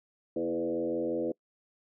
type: tone with frequency modulation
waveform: sine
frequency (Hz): 414.3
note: G#4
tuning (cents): -4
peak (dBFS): -28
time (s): 0.36-1.32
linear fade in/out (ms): 5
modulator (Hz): 85.6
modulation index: 1.8
effects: noise-tail reverb RT60 0.1 s tail -25 dB re dry